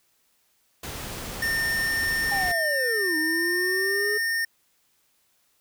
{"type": "noise", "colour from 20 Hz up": "pink", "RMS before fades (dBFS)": -35, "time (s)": [0.83, 2.52], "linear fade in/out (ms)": 5}
{"type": "tone with pitch glide", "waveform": "square", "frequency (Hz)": [1814, 1824.5], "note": ["A#6", "A#6"], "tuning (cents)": [-48, -38], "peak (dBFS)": -24, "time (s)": [1.42, 4.45], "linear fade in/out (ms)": 5, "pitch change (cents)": 10, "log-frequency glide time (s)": [2.98, 4.33]}
{"type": "linear two-way sweep", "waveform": "triangle", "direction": "down then up", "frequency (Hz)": [816, 311.1, 423.6], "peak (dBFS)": -25, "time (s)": [2.31, 4.18], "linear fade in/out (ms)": 10, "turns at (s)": 3.17}
{"effects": ["white hiss -67 dBFS RMS until 5.6 s"]}